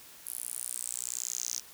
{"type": "tone with high-pass filter sweep", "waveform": "sawtooth", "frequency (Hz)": 61, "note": "B1", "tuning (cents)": -21, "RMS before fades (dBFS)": -37, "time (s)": [0.26, 1.6], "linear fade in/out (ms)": 10, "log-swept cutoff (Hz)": [11000, 5900], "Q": 6.3, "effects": ["white hiss -52 dBFS RMS until 1.73 s"]}